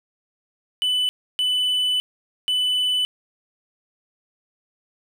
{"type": "tone bursts at uneven times", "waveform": "triangle", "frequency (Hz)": 2994, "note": "F#7", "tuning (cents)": 20, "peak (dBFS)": -17, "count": 3, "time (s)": [[0.82, 1.09], [1.39, 2], [2.48, 3.05]], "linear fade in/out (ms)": 0, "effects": []}